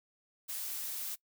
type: noise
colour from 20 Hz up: blue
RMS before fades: -39 dBFS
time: 0.48-1.16 s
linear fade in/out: 20 ms
effects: noise-tail reverb RT60 0.1 s tail -22 dB re dry